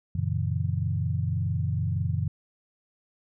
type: chord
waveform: sine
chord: F# dominant seventh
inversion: none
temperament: equal with one note detuned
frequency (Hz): 92.5 / 116.54 / 138.59 / 162.26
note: F#2 / A#2 / C#3 / E3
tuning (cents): 0 / 0 / 0 / -27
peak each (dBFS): -28 / -30 / -31 / -32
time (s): 0.15-2.28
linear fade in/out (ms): 5
effects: none